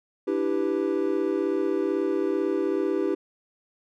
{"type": "chord", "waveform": "triangle", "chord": "E minor seventh", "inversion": "third", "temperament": "equal", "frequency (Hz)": [293.7, 329.6, 392, 493.9], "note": ["D4", "E4", "G4", "B4"], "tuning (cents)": [0, 0, 0, 0], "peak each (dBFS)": [-28, -26, -24, -30], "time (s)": [0.27, 3.15], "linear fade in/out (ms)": 10, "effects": []}